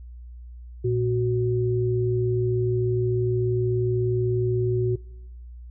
sine tone pair together, 116.54 / 370 Hz, A#2 / F#4, 0 / 0 cents, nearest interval octave + minor sixth, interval 2000 cents, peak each -23 dBFS, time 0.84-4.96 s, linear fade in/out 10 ms, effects noise-tail reverb RT60 1.0 s tail -23 dB re dry + added 60 Hz sine -38 dBFS peak until 5.7 s

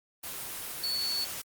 sine tone in noise, 4435 Hz, C#8, in tune, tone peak -29 dBFS, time 0.83-1.25 s, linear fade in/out 10 ms, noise white, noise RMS -38 dBFS, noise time 0.23-1.42 s, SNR +6 dB, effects Opus 24 kbps

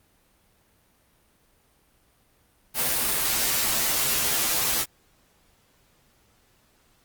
white noise with comb filter, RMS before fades -24 dBFS, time 2.74-4.86 s, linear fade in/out 50 ms, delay 11 ms, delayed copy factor -0.9, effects pink hiss -63 dBFS RMS until 7.04 s + Opus 32 kbps

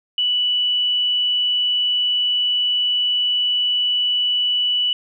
sine tone, 2960 Hz, F#7, in tune, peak -16 dBFS, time 0.18-4.93 s, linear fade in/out 2 ms, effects none

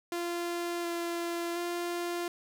sawtooth tone with pitch steps, 345.4 / 341.8 / 347.4 Hz, F4 / F4 / F4, -19 / -37 / -9 cents, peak -28 dBFS, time 0.12-2.28 s, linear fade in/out 2 ms, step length 720 ms, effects none

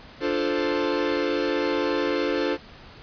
45% pulse chord, D minor seventh, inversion none, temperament equal, 293.7 / 349.2 / 440 / 523.3 Hz, D4 / F4 / A4 / C5, 0 / 0 / 0 / 0 cents, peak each -28 dBFS, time 0.2-2.58 s, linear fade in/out 50 ms, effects pink hiss -46 dBFS RMS until 3.02 s + resampled to 11025 Hz

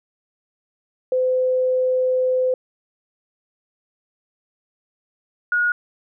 sine tone pair in turn, 511 / 1445.3 Hz, C5 / F#6, -41 / -41 cents, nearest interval octave + tritone, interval 1800 cents, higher second, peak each -16 dBFS, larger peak neither, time 1.12-2.54 / 5.52-5.72 s, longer first, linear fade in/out 2 ms, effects none

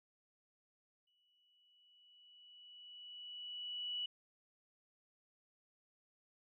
sine tone with exponential growth, 2947 Hz, F#7, 8 cents flat, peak -37 dBFS, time 1.07-4.06 s, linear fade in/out 5 ms, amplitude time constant 650 ms, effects none

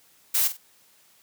blue noise with echo, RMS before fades -22 dBFS, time 0.34-0.48 s, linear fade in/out 10 ms, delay 46 ms, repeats 2, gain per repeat -11 dB, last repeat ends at 0.572 s, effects white hiss -59 dBFS RMS until 1.22 s + high-pass 100 Hz 12 dB/octave

